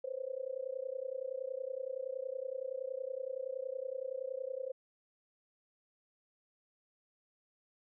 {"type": "tone with amplitude modulation", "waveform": "sine", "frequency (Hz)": 523.3, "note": "C5", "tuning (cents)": 0, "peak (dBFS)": -33, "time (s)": [0.04, 4.72], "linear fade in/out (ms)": 5, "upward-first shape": "sine", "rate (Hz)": 30.7, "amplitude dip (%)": 95, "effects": []}